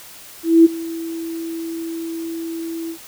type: tone with ADSR envelope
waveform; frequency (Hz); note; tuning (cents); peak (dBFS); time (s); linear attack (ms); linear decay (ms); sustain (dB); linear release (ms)
sine; 330; E4; +2; -4; 0.43-2.98; 220; 20; -20; 83
effects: white hiss -40 dBFS RMS until 3.07 s